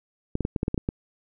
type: clicks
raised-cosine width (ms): 3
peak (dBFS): -12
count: 9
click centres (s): 0.354 / 0.407 / 0.451 / 0.562 / 0.631 / 0.681 / 0.744 / 0.778 / 0.889
effects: none